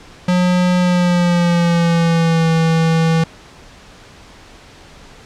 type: tone with pitch glide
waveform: square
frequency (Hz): 180 to 163.16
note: F#3 to E3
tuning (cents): -47 to -17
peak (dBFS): -12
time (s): 0.28-3.24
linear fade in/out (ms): 5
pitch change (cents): -170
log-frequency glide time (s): 0.79-2.48
effects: pink hiss -41 dBFS RMS until 5.25 s + low-pass 6000 Hz 12 dB/octave

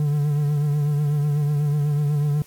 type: tone with vibrato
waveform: triangle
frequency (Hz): 146.83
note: D3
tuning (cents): 0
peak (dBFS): -16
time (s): 0-2.42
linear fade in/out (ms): 2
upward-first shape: triangle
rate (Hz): 8.1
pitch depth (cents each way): 54
effects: white hiss -51 dBFS RMS until 2.46 s + AAC 64 kbps

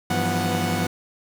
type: tone cluster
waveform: sawtooth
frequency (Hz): 98.9 / 165.6 / 176.7 / 245.5 / 737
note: G2 / E3 / F3 / B3 / F#5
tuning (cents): +16 / +8 / +21 / -10 / -7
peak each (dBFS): -24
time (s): 0.1-0.87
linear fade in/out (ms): 5
effects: none

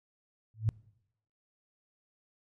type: tone with exponential growth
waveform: sine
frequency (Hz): 109.7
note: A2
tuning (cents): -5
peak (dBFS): -20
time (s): 0.54-0.69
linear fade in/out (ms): 0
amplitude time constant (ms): 31
effects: noise-tail reverb RT60 0.8 s tail -23 dB re dry + MP3 48 kbps

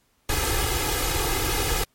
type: noise with comb filter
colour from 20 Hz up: pink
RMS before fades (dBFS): -24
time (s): 0.29-1.84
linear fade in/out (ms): 5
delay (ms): 2.4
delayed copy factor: +0.95
effects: pink hiss -66 dBFS RMS until 1.94 s + MP3 64 kbps

